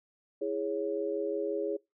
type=chord; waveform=sine; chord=C# minor; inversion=first; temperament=equal; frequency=329.6 / 415.3 / 554.4 Hz; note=E4 / G#4 / C#5; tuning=0 / 0 / 0 cents; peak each=-36 / -32 / -35 dBFS; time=0.41-1.77 s; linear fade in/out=10 ms; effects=noise-tail reverb RT60 0.2 s tail -23 dB re dry